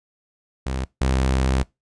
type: tone pair in turn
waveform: sawtooth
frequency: 65.41 / 65.41 Hz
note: C2 / C2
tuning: 0 / 0 cents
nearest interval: unison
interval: 0 cents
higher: neither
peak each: -20 / -14 dBFS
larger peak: second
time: 0.66-0.85 / 1.01-1.63 s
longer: second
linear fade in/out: 5 ms
effects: noise-tail reverb RT60 0.2 s tail -23 dB re dry + resampled to 22050 Hz